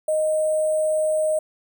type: tone with sample-and-hold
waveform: sine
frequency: 622.3 Hz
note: D#5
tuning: in tune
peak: -18 dBFS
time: 0.08-1.39 s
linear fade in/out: 5 ms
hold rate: 8820 Hz
effects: none